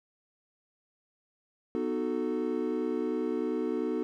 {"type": "chord", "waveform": "triangle", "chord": "B dominant seventh", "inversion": "none", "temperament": "equal with one note detuned", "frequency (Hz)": [246.9, 307.2, 370, 440], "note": ["B3", "D#4", "F#4", "A4"], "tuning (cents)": [0, -22, 0, 0], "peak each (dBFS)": -32, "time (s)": [1.75, 4.03], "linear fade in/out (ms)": 0, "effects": []}